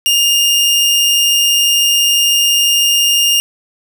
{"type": "tone", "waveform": "sawtooth", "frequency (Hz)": 2822, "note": "F7", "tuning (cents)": 17, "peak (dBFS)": -6, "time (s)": [0.06, 3.4], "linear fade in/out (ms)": 0, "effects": []}